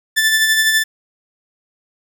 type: tone with tremolo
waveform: sawtooth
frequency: 1760 Hz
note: A6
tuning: in tune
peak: -7 dBFS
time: 0.16-0.84 s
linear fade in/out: 20 ms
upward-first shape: sine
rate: 12 Hz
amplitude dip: 40%
effects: 8-bit